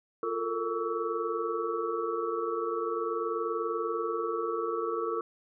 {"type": "tone cluster", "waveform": "sine", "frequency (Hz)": [348.1, 435.7, 456.1, 1135, 1313], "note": ["F4", "A4", "A#4", "C#6", "E6"], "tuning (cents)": [-6, -17, -38, 41, -7], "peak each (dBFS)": [-36, -39, -32, -36, -37], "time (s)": [0.23, 5.21], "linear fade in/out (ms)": 2, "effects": []}